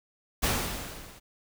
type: noise with level ramp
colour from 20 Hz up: pink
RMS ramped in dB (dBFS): -24 to -51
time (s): 0.42-1.2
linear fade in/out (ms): 20
effects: none